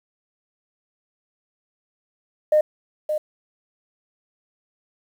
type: tone with echo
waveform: sine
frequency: 610 Hz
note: D#5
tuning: 34 cents flat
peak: -12 dBFS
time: 2.52-2.61 s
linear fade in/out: 5 ms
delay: 570 ms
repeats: 1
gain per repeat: -8 dB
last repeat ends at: 3.18 s
effects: tanh soft clip ceiling -8 dBFS + 8-bit